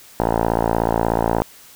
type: tone with low-pass filter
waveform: 5% pulse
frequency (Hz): 56.6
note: A1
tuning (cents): +50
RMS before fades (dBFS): -19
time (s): 0.2-1.42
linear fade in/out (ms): 0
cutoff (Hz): 980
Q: 4.5
effects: white hiss -45 dBFS RMS until 1.75 s